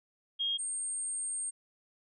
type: tone pair in turn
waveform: sine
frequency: 3250 / 8594 Hz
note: G#7 / C9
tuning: -38 / +45 cents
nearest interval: octave + perfect fourth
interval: 1683 cents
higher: second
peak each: -29 / -33 dBFS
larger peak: first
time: 0.39-0.58 / 0.58-1.51 s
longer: second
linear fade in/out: 20 ms
effects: none